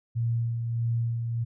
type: tone with tremolo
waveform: sine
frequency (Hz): 116.54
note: A#2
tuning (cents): 0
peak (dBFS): -23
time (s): 0.15-1.45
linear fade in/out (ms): 20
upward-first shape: sine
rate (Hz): 1.6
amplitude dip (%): 40
effects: none